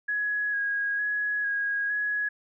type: tone with vibrato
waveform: sine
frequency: 1661.2 Hz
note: G#6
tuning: in tune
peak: -25 dBFS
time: 0.08-2.29 s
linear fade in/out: 10 ms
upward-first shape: square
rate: 1.1 Hz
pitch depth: 17 cents each way
effects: none